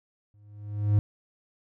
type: tone with exponential growth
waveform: triangle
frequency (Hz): 103.83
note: G#2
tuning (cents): 0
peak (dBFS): -14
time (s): 0.34-0.99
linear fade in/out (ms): 0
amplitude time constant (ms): 140
effects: none